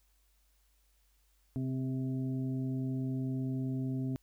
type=harmonic tone with a mistuned harmonic; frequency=130.81 Hz; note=C3; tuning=in tune; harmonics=1 / 2 / 3 / 5; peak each=-34 / -35 / -48 / -53 dBFS; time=1.56-4.16 s; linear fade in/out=0 ms; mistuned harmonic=3; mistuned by=+21 cents; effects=added 50 Hz sine -68 dBFS peak until 4.22 s + white hiss -74 dBFS RMS until 4.22 s